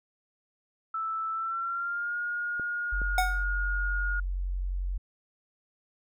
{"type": "tone with pitch glide", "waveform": "sine", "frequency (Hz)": [1318.5, 1429.6], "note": ["E6", "F6"], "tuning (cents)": [0, 40], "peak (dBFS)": -29, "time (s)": [0.94, 4.2], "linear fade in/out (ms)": 5, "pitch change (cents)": 140, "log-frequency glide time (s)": [1.31, 2.16]}
{"type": "clicks", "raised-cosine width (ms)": 2, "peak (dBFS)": [-28, -28], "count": 2, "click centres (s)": [2.597, 3.017]}
{"type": "tone", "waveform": "sine", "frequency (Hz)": 45.67, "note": "F#1", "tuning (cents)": -22, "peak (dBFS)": -28, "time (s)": [2.92, 4.98], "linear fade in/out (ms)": 10}
{"type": "tone with exponential decay", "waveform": "square", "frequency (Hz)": 740, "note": "F#5", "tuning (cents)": 0, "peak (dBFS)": -21, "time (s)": [3.18, 3.44], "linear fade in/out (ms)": 2, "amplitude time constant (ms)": 55}
{"effects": []}